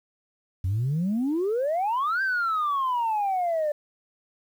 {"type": "exponential two-way sweep", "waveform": "sine", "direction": "up then down", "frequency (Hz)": [87.31, 1595, 585], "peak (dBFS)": -21, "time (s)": [0.64, 3.72], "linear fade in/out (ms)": 5, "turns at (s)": 2.22, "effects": ["tanh soft clip ceiling -20 dBFS", "9-bit"]}